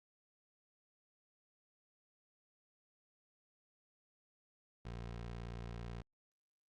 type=tone; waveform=20% pulse; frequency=58.27 Hz; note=A#1; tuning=in tune; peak=-39 dBFS; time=4.85-6.02 s; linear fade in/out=5 ms; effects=low-pass 5000 Hz 12 dB/octave + Opus 48 kbps